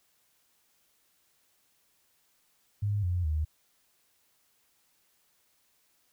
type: tone with pitch steps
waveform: sine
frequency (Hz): 102.8 / 88.98 / 77.01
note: G#2 / F2 / D#2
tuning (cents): -17 / +33 / -17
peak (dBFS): -26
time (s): 2.82-3.45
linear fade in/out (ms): 10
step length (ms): 210
effects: white hiss -70 dBFS RMS until 6.12 s